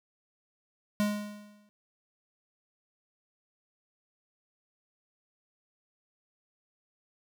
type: tone with exponential decay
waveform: square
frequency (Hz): 207.7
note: G#3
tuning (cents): 0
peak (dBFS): -24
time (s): 1-1.69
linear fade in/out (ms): 0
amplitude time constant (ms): 150
effects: none